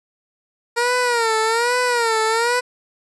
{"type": "tone with vibrato", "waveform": "15% pulse", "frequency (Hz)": 468.1, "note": "A#4", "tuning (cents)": 7, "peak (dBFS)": -10, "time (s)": [0.76, 2.61], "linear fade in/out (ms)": 20, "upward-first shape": "sine", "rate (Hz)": 1.2, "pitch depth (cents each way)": 110, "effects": ["resampled to 24000 Hz"]}